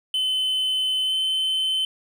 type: tone with pitch glide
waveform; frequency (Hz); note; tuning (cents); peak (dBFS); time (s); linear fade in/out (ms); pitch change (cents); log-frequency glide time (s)
triangle; 3045 to 3066; F#7 to G7; +49 to -39; -19; 0.14-1.85; 2; +12; 1.05-1.13
effects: none